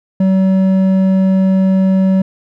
sine tone with hard clipping, 190 Hz, F#3, 46 cents sharp, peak -10 dBFS, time 0.2-2.22 s, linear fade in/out 5 ms, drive 6 dB, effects none

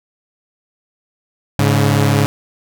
sawtooth tone pair together, 104.4 / 141.15 Hz, G#2 / C#3, +10 / +32 cents, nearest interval perfect fourth, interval 522 cents, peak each -10 dBFS, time 1.59-2.26 s, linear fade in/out 0 ms, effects none

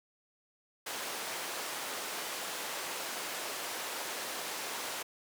pink band-pass noise, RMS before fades -39 dBFS, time 0.86-5.03 s, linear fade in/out 10 ms, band 500 to 15000 Hz, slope 12 dB/octave, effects none

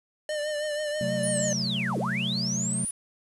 square tone with vibrato, 600 Hz, D5, 37 cents sharp, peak -28 dBFS, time 0.29-1.53 s, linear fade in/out 2 ms, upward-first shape triangle, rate 6.2 Hz, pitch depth 48 cents each way
triangle chord, F# diminished, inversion second, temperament equal, 130.81 / 185 / 220 Hz, C3 / F#3 / A3, 0 / 0 / 0 cents, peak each -31 / -30 / -31 dBFS, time 1.01-2.85 s, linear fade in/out 2 ms
sine linear two-way sweep, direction down then up, 9956 to 272 to 9956 Hz, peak -28 dBFS, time 1.23-2.91 s, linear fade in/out 5 ms, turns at 1.98 s
effects resampled to 24000 Hz + 8-bit

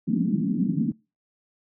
pink band-pass noise, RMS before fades -24 dBFS, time 0.07-0.92 s, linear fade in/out 10 ms, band 170 to 270 Hz, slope 48 dB/octave, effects noise-tail reverb RT60 0.3 s tail -26 dB re dry

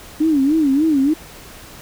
sine tone with vibrato, 293.7 Hz, D4, in tune, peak -12 dBFS, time 0.2-1.14 s, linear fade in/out 10 ms, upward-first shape sine, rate 3.4 Hz, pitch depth 170 cents each way, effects pink hiss -39 dBFS RMS until 1.81 s

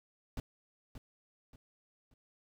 brown noise with echo, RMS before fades -38 dBFS, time 0.37-0.4 s, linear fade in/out 2 ms, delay 580 ms, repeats 3, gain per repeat -9 dB, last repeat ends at 2.14 s, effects none

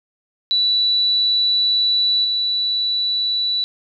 sine tone with level steps, 3951 Hz, B7, in tune, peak -14 / -17 dBFS, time 0.51-3.64 s, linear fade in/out 0 ms, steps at 2.24 s, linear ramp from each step 10 ms, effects none

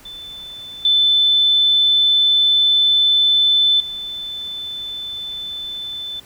sine tone with level steps, 3520 Hz, A7, in tune, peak -31 / -11 / -25 dBFS, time 0.05-6.2 s, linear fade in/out 5 ms, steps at 0.85 / 3.8 s, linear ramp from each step 2 ms, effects pink hiss -46 dBFS RMS until 6.25 s

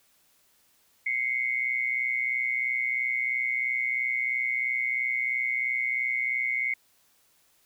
sine tone pair together, 2080 / 2203 Hz, C7 / C#7, -11 / -11 cents, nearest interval minor second, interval 100 cents, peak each -28 dBFS, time 1.06-6.74 s, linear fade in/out 5 ms, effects white hiss -65 dBFS RMS until 7.65 s

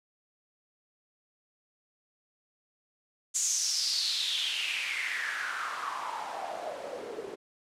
white noise with band-pass filter sweep, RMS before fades -33 dBFS, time 3.34-7.36 s, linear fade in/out 20 ms, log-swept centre 7200 to 380 Hz, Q 5.5, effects low-pass 11000 Hz 12 dB/octave

